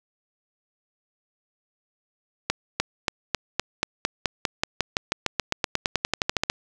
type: accelerating click train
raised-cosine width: 0.2 ms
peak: -4 dBFS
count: 27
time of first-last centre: 2.5-6.499 s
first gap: 300 ms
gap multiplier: 0.94
effects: none